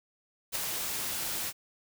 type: noise with ADSR envelope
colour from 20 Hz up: white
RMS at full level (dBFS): -30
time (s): 0.52-1.53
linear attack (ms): 36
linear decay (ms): 4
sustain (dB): -4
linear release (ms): 49
effects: none